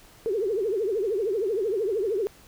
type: tone with vibrato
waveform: sine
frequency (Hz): 415.3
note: G#4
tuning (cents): 0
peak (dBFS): -23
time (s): 0.26-2.27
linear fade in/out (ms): 0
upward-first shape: triangle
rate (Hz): 13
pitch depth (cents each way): 250
effects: pink hiss -53 dBFS RMS until 2.47 s